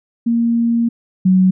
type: tone pair in turn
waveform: sine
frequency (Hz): 233.1 / 186.35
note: A#3 / F#3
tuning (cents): 0 / +13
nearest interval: major third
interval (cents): 387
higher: first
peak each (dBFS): -12 / -8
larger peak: second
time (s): 0.26-0.89 / 1.25-1.51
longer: first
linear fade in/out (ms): 10
effects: none